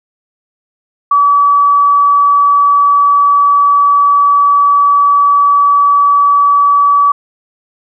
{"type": "tone", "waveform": "sine", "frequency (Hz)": 1145, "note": "D6", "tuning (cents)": -44, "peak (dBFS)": -5, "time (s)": [1.11, 7.12], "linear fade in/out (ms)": 5, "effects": []}